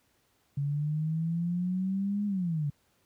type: exponential two-way sweep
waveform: sine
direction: up then down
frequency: 140 to 207.7 to 140.4 Hz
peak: -27 dBFS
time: 0.57-2.7 s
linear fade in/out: 5 ms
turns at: 2.26 s
effects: pink hiss -70 dBFS RMS until 3.05 s + high-pass 60 Hz 12 dB/octave